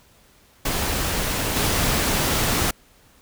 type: noise with level steps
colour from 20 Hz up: pink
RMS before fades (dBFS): -24 / -21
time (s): 0.65-2.71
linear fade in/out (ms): 5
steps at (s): 1.56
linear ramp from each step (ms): 2
effects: pink hiss -55 dBFS RMS until 3.21 s